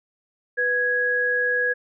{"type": "tone pair together", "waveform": "sine", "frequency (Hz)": [493.9, 1661.2], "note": ["B4", "G#6"], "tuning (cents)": [0, 0], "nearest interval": "octave + major sixth", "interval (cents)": 2100, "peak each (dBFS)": [-26, -20], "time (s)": [0.57, 1.74], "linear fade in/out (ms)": 20, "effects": []}